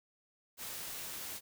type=noise; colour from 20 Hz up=white; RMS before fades=-43 dBFS; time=0.57-1.41 s; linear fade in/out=50 ms; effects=none